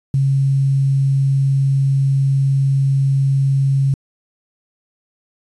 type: tone with quantisation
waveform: sine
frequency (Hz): 136.5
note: C#3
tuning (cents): -26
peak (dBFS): -12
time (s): 0.14-3.94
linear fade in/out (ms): 2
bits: 7
effects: resampled to 22050 Hz